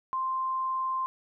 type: tone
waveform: sine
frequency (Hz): 1046.5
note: C6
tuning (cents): 0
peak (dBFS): -27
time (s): 0.13-1.06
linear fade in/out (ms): 0
effects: none